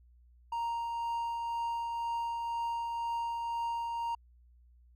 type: tone with tremolo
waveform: triangle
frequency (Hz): 932.3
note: A#5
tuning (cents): 0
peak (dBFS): -29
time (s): 0.52-4.15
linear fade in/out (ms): 5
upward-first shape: triangle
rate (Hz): 2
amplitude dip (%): 30
effects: added 60 Hz sine -58 dBFS peak until 4.95 s